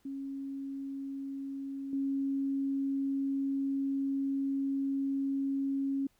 sine tone with level steps, 273.9 Hz, C#4, 21 cents flat, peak -36 / -29 dBFS, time 0.05-6.07 s, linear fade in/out 5 ms, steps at 1.93 s, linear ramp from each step 2 ms, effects pink hiss -71 dBFS RMS until 6.19 s

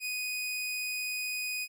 sawtooth tone, 2489 Hz, D#7, in tune, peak -29 dBFS, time 0-1.68 s, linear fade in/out 50 ms, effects none

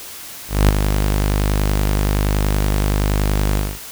sawtooth tone with ADSR envelope, 50.6 Hz, G#1, 44 cents flat, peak -4 dBFS, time 0.48-3.79 s, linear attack 210 ms, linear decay 7 ms, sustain -7 dB, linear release 230 ms, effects white hiss -34 dBFS RMS until 3.91 s

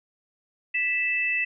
sine tone pair together, 1975.5 / 2637 Hz, B6 / E7, 0 / 0 cents, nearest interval perfect fourth, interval 500 cents, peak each -27 / -24 dBFS, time 0.74-1.45 s, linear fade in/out 10 ms, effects none

